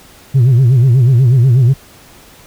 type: tone with vibrato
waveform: sine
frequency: 125.7 Hz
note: B2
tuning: 31 cents sharp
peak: -3 dBFS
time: 0.34-1.74 s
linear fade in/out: 20 ms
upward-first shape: sine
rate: 8.2 Hz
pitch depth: 150 cents each way
effects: tanh soft clip ceiling -4 dBFS + pink hiss -41 dBFS RMS until 2.46 s